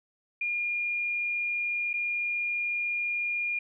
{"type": "tone with dropouts", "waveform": "sine", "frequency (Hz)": 2418, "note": "D7", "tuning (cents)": 50, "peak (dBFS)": -27, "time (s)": [0.41, 3.59], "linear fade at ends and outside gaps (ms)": 5, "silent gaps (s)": [1.932, 1.938], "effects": []}